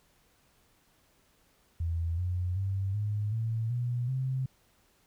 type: tone with pitch steps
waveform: sine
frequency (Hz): 83.5 / 90.01 / 97.03 / 104.6 / 112.75 / 121.55 / 131.03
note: E2 / F#2 / G2 / G#2 / A2 / B2 / C3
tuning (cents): +23 / -47 / -17 / +13 / +43 / -27 / +3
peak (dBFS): -28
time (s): 1.8-4.46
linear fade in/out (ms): 5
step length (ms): 380
effects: pink hiss -67 dBFS RMS until 5.06 s